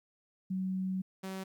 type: tone pair in turn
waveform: sine / sawtooth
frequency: 187.8 / 190.31 Hz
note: F#3 / F#3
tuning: +26 / +49 cents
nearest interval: unison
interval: 23 cents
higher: second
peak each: -31 / -34 dBFS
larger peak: first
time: 0.5-1.02 / 1.23-1.44 s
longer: first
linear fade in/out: 10 ms
effects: 12-bit